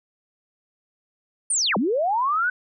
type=linear two-way sweep; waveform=sine; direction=down then up; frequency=9397 to 179.2 to 1524 Hz; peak=-19 dBFS; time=1.5-2.5 s; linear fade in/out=5 ms; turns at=1.77 s; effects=none